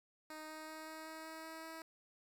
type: tone with pitch steps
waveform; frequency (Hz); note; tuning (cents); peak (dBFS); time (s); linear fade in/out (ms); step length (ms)
10% pulse; 310.6 / 312.4 / 314.2 / 316 / 317.9 / 319.7 / 321.6 / 323.4; D#4 / D#4 / D#4 / D#4 / D#4 / D#4 / E4 / E4; -3 / +7 / +17 / +27 / +37 / +47 / -43 / -33; -39; 0.3-1.82; 2; 190
effects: 12-bit